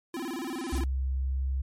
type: tone with vibrato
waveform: square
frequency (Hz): 296.8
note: D4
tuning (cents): +18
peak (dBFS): -33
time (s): 0.14-0.84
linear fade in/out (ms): 2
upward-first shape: square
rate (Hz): 18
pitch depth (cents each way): 240
type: noise with exponential growth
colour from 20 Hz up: white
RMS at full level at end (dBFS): -40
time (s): 0.14-0.79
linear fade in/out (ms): 5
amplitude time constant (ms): 140
type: tone with pitch glide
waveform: sine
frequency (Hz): 65.9 to 66.4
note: C2 to C2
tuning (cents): +13 to +26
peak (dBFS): -26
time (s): 0.72-1.62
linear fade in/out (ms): 10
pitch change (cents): +13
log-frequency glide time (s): 1.1-1.5
effects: MP3 64 kbps